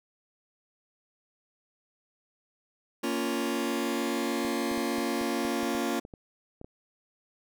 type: chord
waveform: sawtooth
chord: Bb minor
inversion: none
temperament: just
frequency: 233.1 / 279.7 / 349.6 Hz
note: Bb3 / Db4 / F4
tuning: 0 / +16 / +2 cents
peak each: -28 dBFS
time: 3.03-6 s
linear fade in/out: 10 ms
type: clicks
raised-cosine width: 2 ms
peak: -30 dBFS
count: 12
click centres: 4.45 / 4.715 / 4.777 / 4.983 / 5.213 / 5.451 / 5.632 / 5.75 / 6.051 / 6.138 / 6.614 / 6.645 s
effects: none